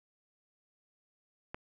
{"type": "click", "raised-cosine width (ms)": 0.5, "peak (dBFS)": -24, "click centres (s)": 1.545, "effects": []}